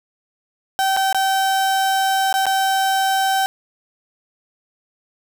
35% pulse tone with dropouts, 772 Hz, G5, 27 cents flat, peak -14 dBFS, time 0.79-3.46 s, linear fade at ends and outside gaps 0 ms, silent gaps 0.965-0.971 / 1.127-1.146 / 2.327-2.34 / 2.456-2.466 s, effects none

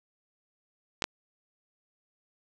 clicks, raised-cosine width 0.2 ms, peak -10 dBFS, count 2, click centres 1.022 / 1.041 s, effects none

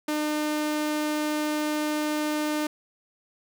sawtooth tone, 302.3 Hz, D#4, 50 cents flat, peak -21 dBFS, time 0.08-2.67 s, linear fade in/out 5 ms, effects none

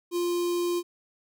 square tone with notch filter, 349.2 Hz, F4, in tune, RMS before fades -27 dBFS, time 0.11-0.83 s, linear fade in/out 50 ms, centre 1700 Hz, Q 0.88, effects none

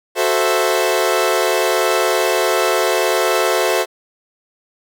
sawtooth chord, F# half-diminished seventh, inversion none, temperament equal, 370 / 440 / 523.3 / 659.3 Hz, F#4 / A4 / C5 / E5, 0 / 0 / 0 / 0 cents, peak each -16 dBFS, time 0.15-3.86 s, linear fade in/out 50 ms, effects none

